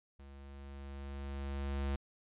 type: tone with level ramp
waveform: square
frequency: 69.3 Hz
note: C#2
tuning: in tune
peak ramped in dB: -52 to -33 dBFS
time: 0.19-1.96 s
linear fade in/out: 5 ms
effects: resampled to 8000 Hz